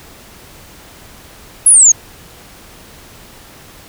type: exponential sweep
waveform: sine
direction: down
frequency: 11000 to 6380 Hz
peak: -3 dBFS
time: 1.66-1.92 s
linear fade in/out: 5 ms
effects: pink hiss -39 dBFS RMS until 3.88 s